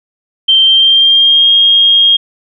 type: tone with pitch glide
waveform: sine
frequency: 3136 to 3245 Hz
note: G7 to G#7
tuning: 0 to -41 cents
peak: -4 dBFS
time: 0.48-2.17 s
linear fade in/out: 10 ms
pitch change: +59 cents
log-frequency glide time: 0.62-1.5 s
effects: none